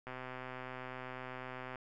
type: click train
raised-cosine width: 0.5 ms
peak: -29 dBFS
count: 217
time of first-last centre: 0.07-1.758 s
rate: 128 Hz
effects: none